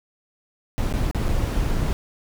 brown noise with dropouts, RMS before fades -22 dBFS, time 0.78-1.93 s, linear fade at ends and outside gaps 0 ms, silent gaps 0.925-0.939 / 1.112-1.147 / 1.282-1.289 s, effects none

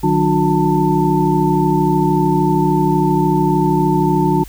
sine tone cluster, 150.4 / 183.5 / 298.1 / 361.7 / 891 Hz, D3 / F#3 / D4 / F#4 / A5, +42 / -14 / +26 / -39 / +22 cents, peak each -18 dBFS, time 0.03-4.44 s, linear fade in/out 10 ms, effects added 50 Hz sine -33 dBFS peak until 4.48 s + white hiss -43 dBFS RMS until 4.48 s

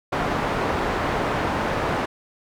white low-pass noise, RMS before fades -24 dBFS, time 0.12-2.06 s, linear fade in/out 10 ms, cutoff 1100 Hz, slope 12 dB/octave, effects none

